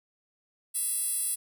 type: tone with high-pass filter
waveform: 10% pulse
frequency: 671 Hz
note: E5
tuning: 31 cents sharp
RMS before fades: -30 dBFS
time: 0.74-1.36 s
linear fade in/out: 20 ms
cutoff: 9800 Hz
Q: 2.9
effects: none